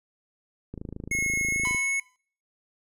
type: click train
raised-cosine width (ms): 3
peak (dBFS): -23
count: 28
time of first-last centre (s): 0.74-1.747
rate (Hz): 26.8
type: tone with pitch glide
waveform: square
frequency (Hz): 2173 to 2196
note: C#7 to C#7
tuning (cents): -35 to -17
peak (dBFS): -25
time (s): 1.11-2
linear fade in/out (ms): 5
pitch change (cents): +18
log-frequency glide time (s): 1.51-1.67
type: tone with exponential decay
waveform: sawtooth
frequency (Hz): 1009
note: B5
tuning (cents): +37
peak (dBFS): -26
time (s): 1.65-2.16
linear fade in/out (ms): 0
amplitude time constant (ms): 110
effects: noise-tail reverb RT60 0.5 s tail -25 dB re dry + resampled to 32000 Hz